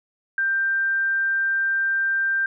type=tone; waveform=sine; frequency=1575 Hz; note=G6; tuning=8 cents sharp; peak=-19 dBFS; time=0.38-2.46 s; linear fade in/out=2 ms; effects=none